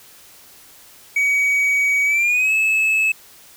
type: tone with pitch glide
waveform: triangle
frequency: 2262 to 2598 Hz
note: C#7 to E7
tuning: +34 to -26 cents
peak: -13 dBFS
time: 1.16-3.12 s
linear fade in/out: 5 ms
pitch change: +240 cents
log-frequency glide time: 2.05-2.53 s
effects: white hiss -46 dBFS RMS until 3.56 s